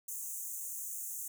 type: high-pass noise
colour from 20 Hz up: pink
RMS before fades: -41 dBFS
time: 0.08-1.28 s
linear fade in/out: 5 ms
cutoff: 6300 Hz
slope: 96 dB/octave
effects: none